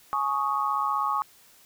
sine chord, Ab suspended fourth, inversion none, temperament equal with one note detuned, 842.2 / 1108.7 / 1244.5 Hz, Ab5 / Db6 / Eb6, +24 / 0 / 0 cents, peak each -30 / -26 / -29 dBFS, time 0.13-1.22 s, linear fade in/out 0 ms, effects white hiss -56 dBFS RMS until 1.65 s

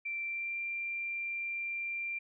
sine tone with pitch glide, 2349 to 2371 Hz, D7 to D7, 0 to +16 cents, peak -34 dBFS, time 0.05-2.19 s, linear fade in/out 10 ms, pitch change +16 cents, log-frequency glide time 0.24-0.59 s, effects none

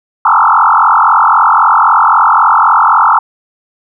sine tone with frequency modulation, 1106 Hz, C#6, 4 cents flat, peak -4 dBFS, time 0.25-3.19 s, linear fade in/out 5 ms, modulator 43.8 Hz, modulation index 6.2, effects none

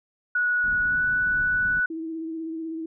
sine tone with pitch glide, 1464 to 1481.9 Hz, F#6 to F#6, -19 to +2 cents, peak -20 dBFS, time 0.35-1.86 s, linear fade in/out 5 ms, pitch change +21 cents, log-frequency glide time 0.81-1.03 s
pink low-pass noise, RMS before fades -40 dBFS, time 0.63-1.81 s, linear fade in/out 20 ms, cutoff 280 Hz, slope 24 dB/octave
sine tone with vibrato, 323.7 Hz, E4, 31 cents flat, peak -29 dBFS, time 1.9-2.86 s, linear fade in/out 5 ms, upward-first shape sine, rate 16 Hz, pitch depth 27 cents each way
effects none

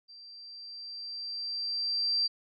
sine tone with level ramp, 4703 Hz, D8, 2 cents sharp, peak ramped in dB -48 to -24 dBFS, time 0.08-2.28 s, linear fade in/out 20 ms, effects none

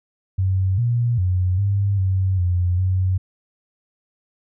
sine tone with pitch steps, 94.6 / 119.2 / 91.5 / 99.8 / 94.6 / 89.1 / 93.1 Hz, F#2 / A#2 / F#2 / G2 / F#2 / F2 / F#2, +39 / +39 / -19 / +32 / +39 / +35 / +11 cents, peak -16 dBFS, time 0.38-3.18 s, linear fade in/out 10 ms, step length 400 ms, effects none

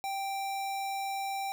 square tone, 784 Hz, G5, in tune, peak -33 dBFS, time 0.04-1.52 s, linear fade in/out 0 ms, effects none

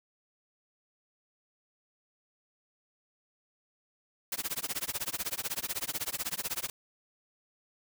white noise with tremolo, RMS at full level -32 dBFS, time 4.32-6.7 s, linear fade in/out 2 ms, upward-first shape sine, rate 16 Hz, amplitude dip 100%, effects none

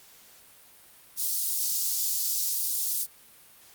white high-pass noise, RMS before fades -28 dBFS, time 1.16-3.07 s, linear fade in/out 50 ms, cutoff 4700 Hz, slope 24 dB/octave, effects white hiss -54 dBFS RMS until 3.74 s + Opus 48 kbps

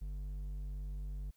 sine tone with hard clipping, 49 Hz, G1, in tune, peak -40 dBFS, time 0.01-1.31 s, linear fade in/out 10 ms, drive 6 dB, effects white hiss -75 dBFS RMS until 1.36 s

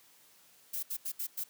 violet noise bursts at uneven times, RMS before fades -36 dBFS, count 5, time 0.73-0.83 / 0.9-0.97 / 1.05-1.12 / 1.19-1.27 / 1.37-1.44 s, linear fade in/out 10 ms, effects white hiss -62 dBFS RMS until 1.49 s + high-pass 100 Hz 12 dB/octave

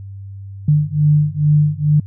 sine beating tone pair, 148.4 / 150.7 Hz, D3 / D3, +18 / +45 cents, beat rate 2.3 Hz, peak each -14 dBFS, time 0.68-2 s, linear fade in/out 5 ms, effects added 98 Hz sine -29 dBFS peak until 2.06 s

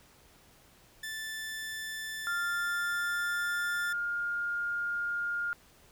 sawtooth tone, 1760 Hz, A6, in tune, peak -33 dBFS, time 1.03-3.93 s, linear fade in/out 5 ms
sine tone with pitch glide, 1399 to 1413.6 Hz, F6 to F6, +3 to +21 cents, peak -30 dBFS, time 2.27-5.53 s, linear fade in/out 0 ms, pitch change +18 cents, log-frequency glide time 2.41-3.62 s
effects pink hiss -60 dBFS RMS until 5.91 s

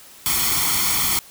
white noise with comb filter, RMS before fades -20 dBFS, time 0.26-1.19 s, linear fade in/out 0 ms, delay 0.91 ms, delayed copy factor +0.7, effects white hiss -45 dBFS RMS until 1.3 s

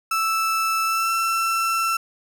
35% pulse tone with pitch glide, 1318.5 to 1339.2 Hz, E6 to E6, 0 to +27 cents, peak -18 dBFS, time 0.11-1.97 s, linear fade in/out 5 ms, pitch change +27 cents, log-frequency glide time 0.84-1.11 s, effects none

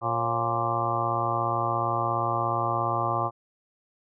harmonic tone with a mistuned harmonic, 117.1 Hz, A#2, 8 cents sharp, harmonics 1 / 2 / 3 / 4 / 5 / 6 / 7 / 8 / 9 / 10, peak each -32 / -42 / -35 / -42 / -34 / -31 / -32 / -37 / -30 / -30 dBFS, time 0.01-3.31 s, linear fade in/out 50 ms, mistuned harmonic 5, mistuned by -82 cents, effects none

